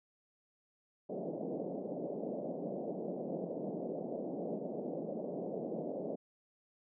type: band-pass noise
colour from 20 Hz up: white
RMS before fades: -40 dBFS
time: 1.09-6.16 s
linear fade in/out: 5 ms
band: 160 to 640 Hz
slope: 48 dB/octave
effects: none